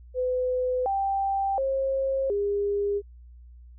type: tone with pitch steps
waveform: sine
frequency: 505 / 785 / 537 / 405.7 Hz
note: B4 / G5 / C5 / G#4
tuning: +39 / +2 / +45 / -41 cents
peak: -23 dBFS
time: 0.14-3.02 s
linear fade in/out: 50 ms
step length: 720 ms
effects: added 60 Hz sine -45 dBFS peak until 3.78 s